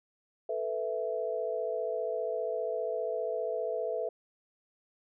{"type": "chord", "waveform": "sine", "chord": "A suspended second", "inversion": "none", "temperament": "just", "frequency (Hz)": [440, 495, 660], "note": ["A4", "B4", "E5"], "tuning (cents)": [0, 4, 2], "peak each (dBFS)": [-35, -35, -34], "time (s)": [0.49, 4.09], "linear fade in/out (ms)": 5, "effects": []}